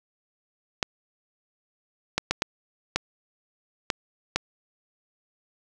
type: clicks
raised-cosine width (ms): 0.2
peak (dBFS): -5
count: 7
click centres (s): 0.828 / 2.18 / 2.31 / 2.421 / 2.96 / 3.902 / 4.36
effects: none